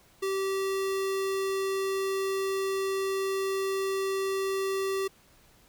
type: tone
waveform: square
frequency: 387.2 Hz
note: G4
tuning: 21 cents flat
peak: -28 dBFS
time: 0.22-5.08 s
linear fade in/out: 10 ms
effects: pink hiss -60 dBFS RMS until 5.68 s